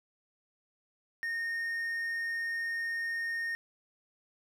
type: tone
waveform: triangle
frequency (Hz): 1842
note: A#6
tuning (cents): -21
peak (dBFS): -30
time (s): 1.23-3.55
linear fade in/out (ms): 0
effects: none